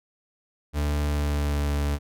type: tone with pitch glide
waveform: 40% pulse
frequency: 73.5 to 72.32 Hz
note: D2 to D2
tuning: +2 to -26 cents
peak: -22 dBFS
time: 0.73-1.99 s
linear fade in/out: 50 ms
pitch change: -28 cents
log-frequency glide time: 1.04-1.65 s
effects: none